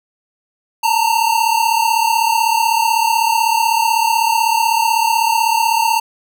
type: tone pair together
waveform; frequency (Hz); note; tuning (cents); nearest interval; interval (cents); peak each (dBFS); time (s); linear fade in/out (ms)
square; 891 / 927; A5 / A#5; +22 / -10; minor second; 68; -16; 0.83-6; 10
effects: none